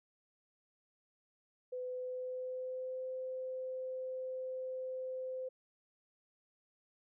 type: tone with pitch glide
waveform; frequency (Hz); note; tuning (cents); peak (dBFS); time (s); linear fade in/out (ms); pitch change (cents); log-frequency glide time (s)
sine; 503 to 515.6; B4 to C5; +32 to -26; -38; 1.72-5.49; 10; +42; 1.82-3.07
effects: none